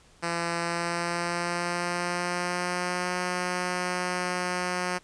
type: tone with pitch glide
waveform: 5% pulse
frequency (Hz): 170 to 180.11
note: F3 to F#3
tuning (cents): -46 to -46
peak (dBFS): -16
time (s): 0.22-4.99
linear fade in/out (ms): 20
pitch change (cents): +100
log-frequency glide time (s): 0.59-3.16
effects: pink hiss -58 dBFS RMS until 5.03 s + resampled to 22050 Hz